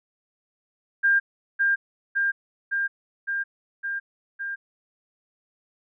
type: tone with echo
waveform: sine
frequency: 1600 Hz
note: G6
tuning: 35 cents sharp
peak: -16 dBFS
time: 1.03-1.2 s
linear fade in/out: 20 ms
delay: 560 ms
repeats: 6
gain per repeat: -2 dB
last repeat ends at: 4.56 s
effects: none